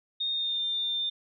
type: tone with pitch glide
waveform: sine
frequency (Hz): 3685 to 3601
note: A#7 to A7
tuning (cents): -21 to +39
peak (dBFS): -27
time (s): 0.2-1.1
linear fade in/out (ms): 10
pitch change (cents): -40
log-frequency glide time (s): 0.31-0.64
effects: none